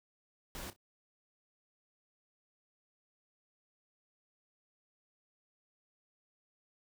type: noise with echo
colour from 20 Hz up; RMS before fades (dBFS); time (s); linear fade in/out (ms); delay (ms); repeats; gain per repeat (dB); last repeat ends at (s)
pink; -44; 0.55-0.7; 0; 31; 2; -14; 0.762
effects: none